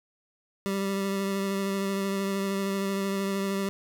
25% pulse tone with vibrato, 196 Hz, G3, in tune, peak -23 dBFS, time 0.66-3.69 s, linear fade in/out 0 ms, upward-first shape sine, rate 13 Hz, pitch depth 16 cents each way, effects none

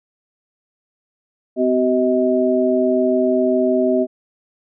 sine tone cluster, 254.6 / 380.1 / 633 Hz, C4 / F#4 / D#5, -47 / +47 / +30 cents, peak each -18 dBFS, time 1.56-4.07 s, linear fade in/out 50 ms, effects none

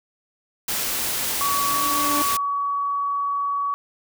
white noise, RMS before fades -25 dBFS, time 0.68-2.37 s, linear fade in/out 5 ms
sawtooth tone with exponential growth, 293.7 Hz, D4, in tune, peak -19 dBFS, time 0.84-2.22 s, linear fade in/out 0 ms, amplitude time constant 300 ms
sine tone, 1131 Hz, C#6, 34 cents sharp, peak -21 dBFS, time 1.41-3.74 s, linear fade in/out 0 ms
effects none

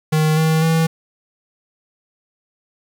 square tone with pitch steps, 155.6 / 158.96 / 162.4 Hz, D#3 / D#3 / E3, 0 / +37 / -26 cents, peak -14 dBFS, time 0.12-0.87 s, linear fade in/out 10 ms, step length 250 ms, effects 8-bit

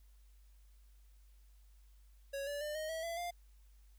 square tone with pitch steps, 554.4 / 576.3 / 599 / 622.7 / 647.2 / 672.8 / 699.3 Hz, C#5 / D5 / D5 / D#5 / E5 / E5 / F5, 0 / -33 / +34 / +1 / -32 / +35 / +2 cents, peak -39 dBFS, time 2.33-3.31 s, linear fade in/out 10 ms, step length 140 ms, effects added 50 Hz sine -59 dBFS peak until 3.98 s + white hiss -75 dBFS RMS until 3.98 s

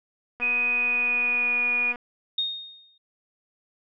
click train, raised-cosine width 0.5 ms, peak -24 dBFS, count 378, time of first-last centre 0.4-1.958 s, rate 242 Hz
sine tone with pitch glide, 2498 to 2451 Hz, D#7 to D#7, +6 to -27 cents, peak -21 dBFS, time 0.41-1.93 s, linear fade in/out 20 ms, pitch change -33 cents, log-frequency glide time 0.64-1.66 s
sine tone with exponential decay, 3701 Hz, A#7, 13 cents flat, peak -21 dBFS, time 2.38-2.98 s, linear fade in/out 5 ms, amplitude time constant 130 ms
effects none

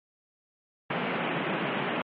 pink band-pass noise, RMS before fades -30 dBFS, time 0.9-2.02 s, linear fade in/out 5 ms, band 150 to 3000 Hz, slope 48 dB/octave, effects MP3 32 kbps

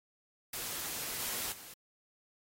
white noise with level steps, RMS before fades -39 / -37 / -50 dBFS, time 0.53-1.74 s, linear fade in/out 5 ms, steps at 1.19 / 1.52 s, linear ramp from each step 2 ms, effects AAC 48 kbps

